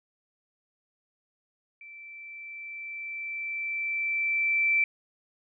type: tone with level ramp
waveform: sine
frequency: 2333 Hz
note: D7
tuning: 12 cents flat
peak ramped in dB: -44 to -20 dBFS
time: 1.81-4.84 s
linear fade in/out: 2 ms
effects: none